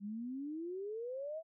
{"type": "exponential sweep", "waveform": "sine", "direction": "up", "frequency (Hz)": [196.1, 663], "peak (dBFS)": -39, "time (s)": [0, 1.43], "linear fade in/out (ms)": 50, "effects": []}